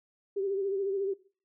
sine tone with vibrato, 392 Hz, G4, in tune, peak -28 dBFS, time 0.36-1.14 s, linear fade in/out 10 ms, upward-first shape sine, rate 14 Hz, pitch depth 53 cents each way, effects noise-tail reverb RT60 0.4 s tail -19 dB re dry

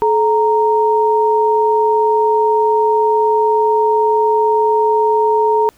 sine tone pair together, 430.2 / 929 Hz, A4 / A#5, -39 / -6 cents, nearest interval octave + minor second, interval 1333 cents, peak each -13 dBFS, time 0.02-5.69 s, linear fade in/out 0 ms, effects pink hiss -51 dBFS RMS until 5.77 s

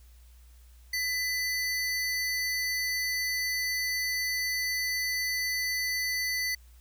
square tone pair together, 2000 / 4504 Hz, B6 / C#8, +21 / +27 cents, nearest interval octave + major second, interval 1406 cents, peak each -30 / -34 dBFS, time 0.93-6.55 s, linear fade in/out 5 ms, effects added 60 Hz sine -51 dBFS peak until 6.8 s + white hiss -64 dBFS RMS until 6.8 s

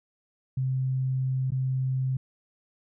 sine tone with dropouts, 130.81 Hz, C3, in tune, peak -24 dBFS, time 0.57-2.17 s, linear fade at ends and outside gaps 5 ms, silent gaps 1.506-1.519 s, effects none

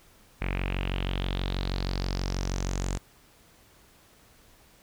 sawtooth tone with low-pass filter sweep, 46.25 Hz, F#1, in tune, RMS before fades -30 dBFS, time 0.41-2.98 s, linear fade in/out 10 ms, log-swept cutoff 2300 to 7400 Hz, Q 4.9, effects pink hiss -58 dBFS RMS until 4.82 s

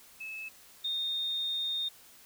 sine tone pair in turn, 2600 / 3670 Hz, E7 / A#7, -24 / -28 cents, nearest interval tritone, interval 596 cents, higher second, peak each -38 / -30 dBFS, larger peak second, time 0.2-0.49 / 0.84-1.89 s, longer second, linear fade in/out 10 ms, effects white hiss -56 dBFS RMS until 2.25 s

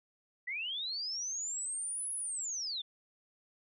sine linear two-way sweep, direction up then down, 1915 to 10548 to 3429 Hz, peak -35 dBFS, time 0.47-2.82 s, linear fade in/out 10 ms, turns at 2.13 s, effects none

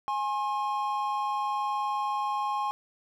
triangle tone pair together, 830.6 / 1071.6 Hz, G#5 / C6, 0 / +41 cents, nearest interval major third, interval 441 cents, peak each -28 dBFS, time 0.08-2.71 s, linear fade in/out 0 ms, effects none

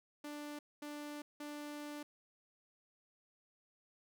sawtooth tone bursts at uneven times, 294.6 Hz, D4, 6 cents sharp, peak -40 dBFS, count 3, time 0.24-0.59 / 0.82-1.22 / 1.4-2.03 s, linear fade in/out 5 ms, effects none

